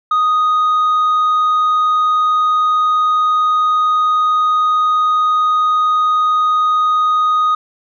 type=tone; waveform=sine; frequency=1244.5 Hz; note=D#6; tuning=in tune; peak=-8 dBFS; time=0.11-7.55 s; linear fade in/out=5 ms; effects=tanh soft clip ceiling -10 dBFS